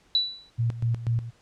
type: tone with exponential decay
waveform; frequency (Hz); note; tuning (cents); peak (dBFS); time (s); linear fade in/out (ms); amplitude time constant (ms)
sine; 3951; B7; 0; -16; 0.15-0.5; 1; 74
type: tone with tremolo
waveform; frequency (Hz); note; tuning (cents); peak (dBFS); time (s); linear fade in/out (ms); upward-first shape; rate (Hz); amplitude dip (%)
sine; 116.54; A#2; 0; -21; 0.58-1.31; 20; square; 4.1; 75
effects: pink hiss -61 dBFS RMS until 1.41 s + low-pass 7000 Hz 12 dB/octave